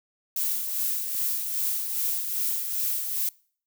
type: noise with tremolo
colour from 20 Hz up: violet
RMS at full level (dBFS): -26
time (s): 0.36-3.29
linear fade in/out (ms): 2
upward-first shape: sine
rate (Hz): 2.5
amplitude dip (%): 45
effects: noise-tail reverb RT60 0.5 s tail -25 dB re dry